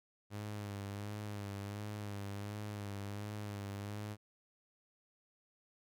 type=tone with vibrato; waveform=sawtooth; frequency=102.4 Hz; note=G#2; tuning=24 cents flat; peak=-37 dBFS; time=0.3-4.17 s; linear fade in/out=50 ms; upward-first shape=sine; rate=1.4 Hz; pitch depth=45 cents each way; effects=none